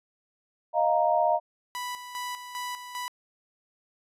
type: chord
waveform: sine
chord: Eb suspended second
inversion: none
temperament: equal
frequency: 622.3 / 698.5 / 932.3 Hz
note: Eb5 / F5 / Bb5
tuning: 0 / 0 / 0 cents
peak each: -25 / -24 / -26 dBFS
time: 0.73-1.4 s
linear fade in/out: 50 ms
type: tone with tremolo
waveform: sawtooth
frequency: 987.8 Hz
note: B5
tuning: in tune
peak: -28 dBFS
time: 1.75-3.08 s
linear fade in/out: 0 ms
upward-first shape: square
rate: 2.5 Hz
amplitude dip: 60%
effects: resampled to 32000 Hz